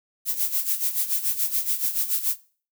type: noise with tremolo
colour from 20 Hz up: violet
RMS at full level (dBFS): -22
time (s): 0.25-2.37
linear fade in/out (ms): 50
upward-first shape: sine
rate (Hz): 7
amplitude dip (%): 75
effects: noise-tail reverb RT60 0.4 s tail -19 dB re dry